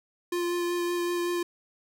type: tone with vibrato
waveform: square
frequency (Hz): 349.2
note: F4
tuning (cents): 0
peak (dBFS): -27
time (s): 0.32-1.43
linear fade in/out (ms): 5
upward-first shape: sine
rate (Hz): 5.3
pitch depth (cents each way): 11
effects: none